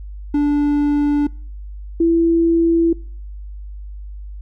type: tone pair in turn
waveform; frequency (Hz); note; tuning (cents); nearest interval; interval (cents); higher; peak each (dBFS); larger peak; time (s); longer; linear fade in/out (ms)
triangle / sine; 291.2 / 333.7; D4 / E4; -15 / +21; major second; 236; second; -11; neither; 0.34-1.27 / 2-2.93; neither; 5
effects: noise-tail reverb RT60 0.5 s tail -25 dB re dry + added 50 Hz sine -29 dBFS peak until 4.41 s